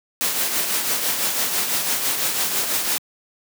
white noise with tremolo, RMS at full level -20 dBFS, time 0.21-2.98 s, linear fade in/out 0 ms, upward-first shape triangle, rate 6 Hz, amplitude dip 50%, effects high-pass 150 Hz 12 dB/octave

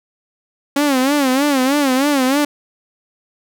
sawtooth tone with vibrato, 273.9 Hz, C#4, 21 cents flat, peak -9 dBFS, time 0.76-2.45 s, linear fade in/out 5 ms, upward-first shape sine, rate 3.2 Hz, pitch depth 130 cents each way, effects none

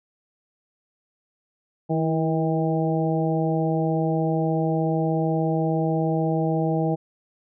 harmonic tone with a mistuned harmonic, 159.8 Hz, D#3, 47 cents sharp, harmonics 1 / 2 / 3 / 4 / 5, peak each -23 / -26 / -28 / -29 / -30 dBFS, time 1.89-6.96 s, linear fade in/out 20 ms, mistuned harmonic 2, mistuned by +35 cents, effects none

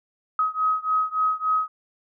sine beating tone pair, 1266 / 1269.5 Hz, D#6 / D#6, +30 / +34 cents, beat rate 3.5 Hz, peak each -23 / -24 dBFS, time 0.39-1.68 s, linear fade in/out 2 ms, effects none

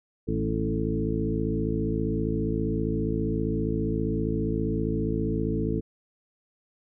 harmonic tone with a mistuned harmonic, 55 Hz, A1, in tune, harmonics 1 / 2 / 3 / 4 / 5 / 6 / 8, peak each -32 / -32 / -32 / -32 / -32 / -32 / -32 dBFS, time 0.27-5.81 s, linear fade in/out 20 ms, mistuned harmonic 3, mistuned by -37 cents, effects none

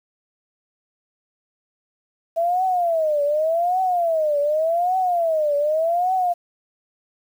sine tone with vibrato, 658 Hz, E5, 3 cents flat, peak -17 dBFS, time 2.36-6.34 s, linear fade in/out 20 ms, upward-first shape triangle, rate 0.86 Hz, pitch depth 250 cents each way, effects 8-bit

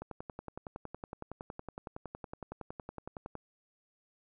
click train, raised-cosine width 1 ms, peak -27 dBFS, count 37, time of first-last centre 0.02-3.353 s, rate 10.8 Hz, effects none

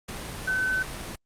sine tone in noise, 1520 Hz, F#6, 46 cents sharp, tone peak -23 dBFS, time 0.47-0.83 s, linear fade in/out 10 ms, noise pink, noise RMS -36 dBFS, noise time 0.08-1.16 s, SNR +10 dB, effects low-pass 11000 Hz 12 dB/octave + Opus 48 kbps

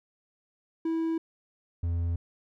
triangle tone pair in turn, 326.4 / 85.04 Hz, E4 / F2, -17 / -46 cents, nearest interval octave + major seventh, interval 2329 cents, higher first, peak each -24 / -24 dBFS, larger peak neither, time 0.85-1.18 / 1.83-2.16 s, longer neither, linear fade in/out 5 ms, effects none

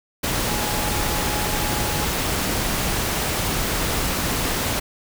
sine tone in noise, 840 Hz, G#5, 19 cents sharp, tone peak -31 dBFS, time 0.47-2.05 s, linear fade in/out 10 ms, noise pink, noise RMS -23 dBFS, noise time 0.23-4.8 s, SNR -11 dB, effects none

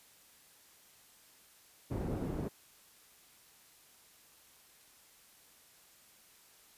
white low-pass noise, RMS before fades -37 dBFS, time 1.9-2.49 s, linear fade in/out 20 ms, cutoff 320 Hz, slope 12 dB/octave, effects white hiss -62 dBFS RMS until 6.77 s + resampled to 32000 Hz

